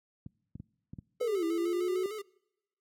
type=clicks; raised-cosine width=5 ms; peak=-28 dBFS; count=5; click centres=0.263 / 0.555 / 0.6 / 0.934 / 0.987 s
type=tone with vibrato; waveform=square; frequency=415.3 Hz; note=G#4; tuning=in tune; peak=-38 dBFS; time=1.2-2.22 s; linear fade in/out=10 ms; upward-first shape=square; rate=6.6 Hz; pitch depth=67 cents each way
type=linear two-way sweep; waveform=sine; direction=down then up; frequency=507 to 328.2 to 374.8 Hz; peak=-28 dBFS; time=1.21-2.06 s; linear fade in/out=2 ms; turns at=1.44 s
effects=noise-tail reverb RT60 0.9 s tail -25 dB re dry + high-pass 100 Hz 12 dB/octave